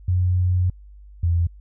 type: tone pair in turn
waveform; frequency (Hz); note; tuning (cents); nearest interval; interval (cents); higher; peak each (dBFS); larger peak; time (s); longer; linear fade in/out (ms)
sine; 90.6 / 85.24; F#2 / F2; -36 / -41; minor second; 105; first; -16 / -16; neither; 0.08-0.7 / 1.23-1.47; first; 5
effects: added 50 Hz sine -41 dBFS peak until 1.6 s